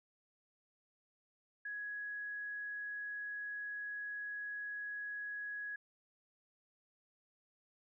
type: tone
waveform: sine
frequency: 1671 Hz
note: G#6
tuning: 10 cents sharp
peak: -40 dBFS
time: 1.65-5.76 s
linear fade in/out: 5 ms
effects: none